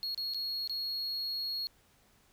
triangle tone with dropouts, 4312 Hz, C#8, 49 cents flat, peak -32 dBFS, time 0.03-1.67 s, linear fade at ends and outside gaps 0 ms, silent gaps 0.146-0.177 / 0.337-0.345 / 0.675-0.696 s, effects pink hiss -66 dBFS RMS until 2.32 s

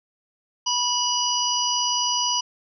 harmonic tone, 978 Hz, B5, 17 cents flat, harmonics 1 / 3 / 5 / 6, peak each -26 / -26 / -26 / -26 dBFS, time 0.66-2.41 s, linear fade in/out 10 ms, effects none

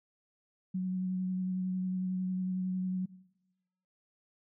sine tone with vibrato, 185 Hz, F#3, in tune, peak -30 dBFS, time 0.74-3.06 s, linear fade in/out 10 ms, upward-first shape sine, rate 11 Hz, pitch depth 13 cents each way, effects noise-tail reverb RT60 1.0 s tail -20 dB re dry

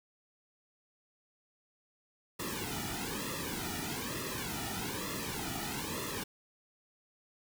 pink noise with flanger, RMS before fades -38 dBFS, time 2.39-6.24 s, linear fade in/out 10 ms, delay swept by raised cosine 1.3 to 1.9 ms, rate 1.1 Hz, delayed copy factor -1, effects none

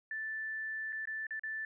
sine tone with dropouts, 1760 Hz, A6, in tune, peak -36 dBFS, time 0.11-1.65 s, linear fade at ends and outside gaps 2 ms, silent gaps 0.924-0.928 / 1.055-1.073 / 1.268-1.307 / 1.395-1.435 s, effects none

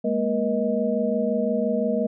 sine tone cluster, 208.7 / 234.5 / 476.2 / 628 Hz, G#3 / A#3 / A#4 / D#5, +9 / +11 / +37 / +16 cents, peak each -26 dBFS, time 0.04-2.07 s, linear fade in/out 10 ms, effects none

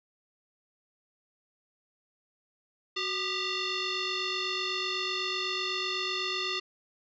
sine tone with frequency modulation, 420 Hz, G#4, 19 cents sharp, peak -29 dBFS, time 2.96-6.6 s, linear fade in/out 10 ms, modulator 792 Hz, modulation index 5.5, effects none

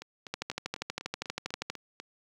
two click trains, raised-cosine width 0.2 ms, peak -24 / -15 dBFS, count 9 / 18, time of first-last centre 0.02-2 / 0.34-1.7 s, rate 4.04 / 12.5 Hz, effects high-pass 80 Hz 12 dB/octave + 9-bit

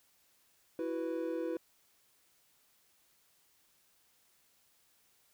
triangle chord, E suspended second, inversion none, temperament equal, 329.6 / 370 / 493.9 Hz, E4 / F#4 / B4, 0 / 0 / 0 cents, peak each -35 / -39 / -36 dBFS, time 0.79-1.57 s, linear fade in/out 2 ms, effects white hiss -70 dBFS RMS until 5.33 s

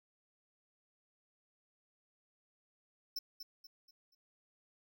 square tone with echo, 5320 Hz, E8, 15 cents sharp, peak -37 dBFS, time 3.16-3.19 s, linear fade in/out 5 ms, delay 240 ms, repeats 4, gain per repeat -8 dB, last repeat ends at 4.15 s, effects none

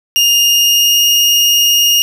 30% pulse tone with pitch glide, 2828 to 2846 Hz, F7 to F7, +21 to +32 cents, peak -5 dBFS, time 0.16-2.02 s, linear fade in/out 0 ms, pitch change +11 cents, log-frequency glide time 0.37-1.04 s, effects none

